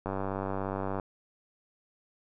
click train, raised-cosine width 1 ms, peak -19 dBFS, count 92, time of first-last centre 0.06-0.998 s, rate 97 Hz, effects none

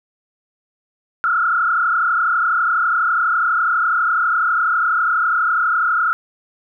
sine tone with frequency modulation, 1366 Hz, F6, 39 cents flat, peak -14 dBFS, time 1.24-6.13 s, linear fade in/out 0 ms, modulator 32.1 Hz, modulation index 2.4, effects none

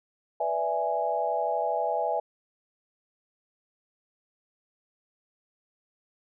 sine chord, E dominant seventh, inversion second, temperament equal, 493.9 / 587.3 / 659.3 / 830.6 Hz, B4 / D5 / E5 / G#5, 0 / 0 / 0 / 0 cents, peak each -33 / -32 / -29 / -29 dBFS, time 0.4-2.2 s, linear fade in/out 5 ms, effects none

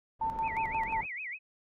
pink low-pass noise, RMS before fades -45 dBFS, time 0.19-1.07 s, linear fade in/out 50 ms, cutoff 1000 Hz, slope 12 dB/octave
sine tone with tremolo, 894 Hz, A5, 27 cents sharp, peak -28 dBFS, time 0.21-1.01 s, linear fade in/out 5 ms, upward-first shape square, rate 5.6 Hz, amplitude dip 60%
sine tone with vibrato, 2217 Hz, C#7, in tune, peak -36 dBFS, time 0.42-1.39 s, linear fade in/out 50 ms, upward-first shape sine, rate 6.6 Hz, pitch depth 260 cents each way
effects none

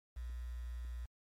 sine tone with quantisation, 60.1 Hz, B1, 46 cents flat, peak -40 dBFS, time 0.16-1.06 s, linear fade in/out 10 ms, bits 10, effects MP3 64 kbps

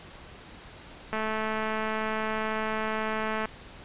click train, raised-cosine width 0.5 ms, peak -16 dBFS, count 508, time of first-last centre 1.13-3.456 s, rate 218 Hz, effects pink hiss -47 dBFS RMS until 3.84 s + resampled to 8000 Hz

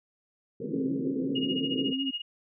white band-pass noise, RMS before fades -34 dBFS, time 0.6-1.93 s, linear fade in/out 5 ms, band 130 to 490 Hz, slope 96 dB/octave
sine tone with vibrato, 268.1 Hz, C4, 42 cents sharp, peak -29 dBFS, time 0.71-2.11 s, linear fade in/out 10 ms, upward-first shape sine, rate 5.5 Hz, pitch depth 40 cents each way
sine tone with tremolo, 2865 Hz, F7, 44 cents sharp, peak -28 dBFS, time 1.35-2.22 s, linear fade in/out 10 ms, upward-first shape sine, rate 14 Hz, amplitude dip 85%
effects none

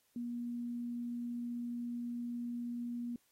sine tone, 239.3 Hz, A#3, 46 cents sharp, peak -37 dBFS, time 0.16-3.16 s, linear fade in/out 2 ms, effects white hiss -74 dBFS RMS until 3.31 s + AAC 48 kbps

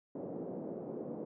white band-pass noise, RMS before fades -42 dBFS, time 0.15-1.25 s, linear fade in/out 5 ms, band 160 to 520 Hz, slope 24 dB/octave, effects none

